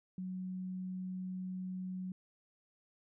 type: tone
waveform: sine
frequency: 185 Hz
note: F#3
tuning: in tune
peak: -38 dBFS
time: 0.18-2.12 s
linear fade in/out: 2 ms
effects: none